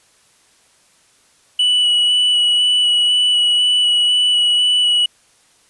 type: tone with vibrato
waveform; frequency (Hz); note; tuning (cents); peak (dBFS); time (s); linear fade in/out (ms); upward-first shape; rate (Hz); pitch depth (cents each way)
triangle; 2948; F#7; -7; -10; 1.59-5.06; 5; square; 2; 10
effects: white hiss -54 dBFS RMS until 5.69 s + resampled to 24000 Hz